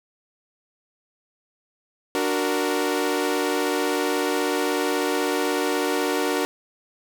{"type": "chord", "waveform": "sawtooth", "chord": "D augmented", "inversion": "none", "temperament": "equal", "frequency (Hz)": [293.7, 370, 466.2], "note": ["D4", "F#4", "A#4"], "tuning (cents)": [0, 0, 0], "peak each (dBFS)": -22, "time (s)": [2.15, 6.45], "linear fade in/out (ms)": 0, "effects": []}